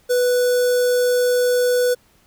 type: tone with notch filter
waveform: square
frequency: 493.9 Hz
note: B4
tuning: in tune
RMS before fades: -17 dBFS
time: 0.09-1.95 s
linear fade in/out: 20 ms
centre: 2400 Hz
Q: 0.81
effects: pink hiss -57 dBFS RMS until 2.26 s